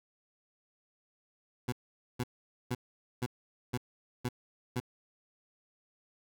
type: tone bursts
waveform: 20% pulse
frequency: 123.47 Hz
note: B2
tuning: in tune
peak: -26 dBFS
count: 7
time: 1.68-4.801 s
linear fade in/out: 5 ms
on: 43 ms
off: 470 ms
effects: none